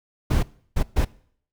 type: noise bursts at uneven times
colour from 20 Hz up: brown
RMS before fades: -19 dBFS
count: 3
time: 0.3-0.43 / 0.76-0.83 / 0.96-1.05 s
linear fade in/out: 10 ms
effects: noise-tail reverb RT60 0.6 s tail -22 dB re dry